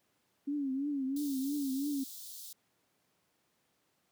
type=tone with vibrato; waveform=sine; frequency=277.2 Hz; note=C#4; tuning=in tune; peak=-31 dBFS; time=0.47-2.04 s; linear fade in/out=10 ms; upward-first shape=triangle; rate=3 Hz; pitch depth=120 cents each way
type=high-pass noise; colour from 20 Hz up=white; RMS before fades=-47 dBFS; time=1.16-2.53 s; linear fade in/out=5 ms; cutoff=3500 Hz; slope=48 dB/octave
effects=pink hiss -75 dBFS RMS until 4.11 s + high-pass 150 Hz 12 dB/octave